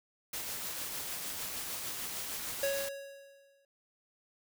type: noise with tremolo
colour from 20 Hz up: white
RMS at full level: -38 dBFS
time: 0.33-2.89 s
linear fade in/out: 5 ms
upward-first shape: triangle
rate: 6.6 Hz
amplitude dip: 30%
type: tone with exponential decay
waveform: square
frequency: 554.4 Hz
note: C#5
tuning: in tune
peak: -29 dBFS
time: 2.63-3.65 s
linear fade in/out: 2 ms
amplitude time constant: 220 ms
effects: none